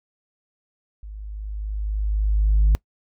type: tone with level ramp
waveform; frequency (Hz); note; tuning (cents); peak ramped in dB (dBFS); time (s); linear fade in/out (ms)
sine; 51.91; G#1; 0; -34 to -10; 1.03-2.75; 0
effects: noise-tail reverb RT60 0.1 s tail -25 dB re dry + tanh soft clip ceiling -11 dBFS